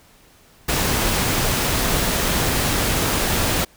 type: noise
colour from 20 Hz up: pink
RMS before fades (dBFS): -20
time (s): 0.68-3.65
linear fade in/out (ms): 10
effects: pink hiss -52 dBFS RMS until 3.76 s